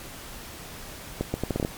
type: accelerating click train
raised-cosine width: 2 ms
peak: -12 dBFS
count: 8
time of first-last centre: 1.21-1.649 s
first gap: 130 ms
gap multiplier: 0.74
effects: pink hiss -41 dBFS RMS until 1.77 s + MP3 96 kbps